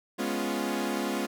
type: chord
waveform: sawtooth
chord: C# dominant seventh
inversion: second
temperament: equal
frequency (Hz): 207.7 / 246.9 / 277.2 / 349.2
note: G#3 / B3 / C#4 / E#4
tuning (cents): 0 / 0 / 0 / 0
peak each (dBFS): -30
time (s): 0.18-1.27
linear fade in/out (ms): 20
effects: none